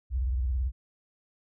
sine tone with vibrato, 63.2 Hz, B1, 41 cents sharp, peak -25 dBFS, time 0.1-0.72 s, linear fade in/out 50 ms, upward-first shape sine, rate 18 Hz, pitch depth 220 cents each way, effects none

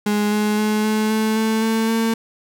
35% pulse tone with pitch steps, 208.3 / 210.7 / 213.2 / 215.6 / 218.2 / 220.7 / 223.3 / 225.8 Hz, G#3 / G#3 / G#3 / A3 / A3 / A3 / A3 / A3, +5 / +25 / +46 / -35 / -14 / +5 / +26 / +45 cents, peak -15 dBFS, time 0.06-2.14 s, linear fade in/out 5 ms, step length 260 ms, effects none

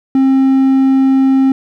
triangle tone, 266.8 Hz, C4, 34 cents sharp, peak -5 dBFS, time 0.15-1.52 s, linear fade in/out 2 ms, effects none

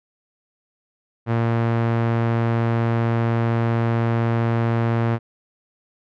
sawtooth tone with low-pass filter, 115.7 Hz, A#2, 13 cents flat, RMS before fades -20 dBFS, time 1.26-5.19 s, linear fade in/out 50 ms, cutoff 1800 Hz, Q 0.82, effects none

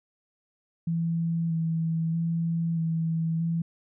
sine tone with vibrato, 164.81 Hz, E3, in tune, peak -24 dBFS, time 0.87-3.62 s, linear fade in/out 5 ms, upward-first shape square, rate 0.79 Hz, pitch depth 17 cents each way, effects none

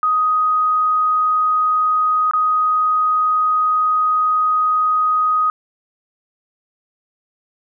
sine tone with dropouts, 1251 Hz, D#6, 9 cents sharp, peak -13 dBFS, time 0.03-5.5 s, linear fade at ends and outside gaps 1 ms, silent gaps 2.311-2.335 s, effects none

